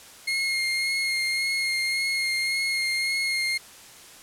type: tone with vibrato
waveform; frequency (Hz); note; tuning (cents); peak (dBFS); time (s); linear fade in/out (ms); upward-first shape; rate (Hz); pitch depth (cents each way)
30% pulse; 2142; C7; +40; -21; 0.27-3.58; 10; sine; 1.8; 17
effects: white hiss -47 dBFS RMS until 4.22 s + low-pass 11000 Hz 12 dB/octave